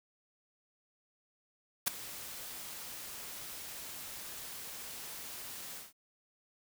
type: noise with ADSR envelope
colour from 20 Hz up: white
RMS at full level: -27 dBFS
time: 1.86-5.93 s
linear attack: 18 ms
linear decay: 5 ms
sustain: -18 dB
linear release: 170 ms
effects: none